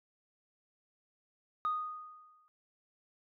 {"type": "tone with exponential decay", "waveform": "sine", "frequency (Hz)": 1239, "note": "D#6", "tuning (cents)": -8, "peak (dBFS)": -27, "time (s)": [1.65, 2.48], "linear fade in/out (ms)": 0, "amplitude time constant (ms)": 180, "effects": ["tanh soft clip ceiling -26 dBFS"]}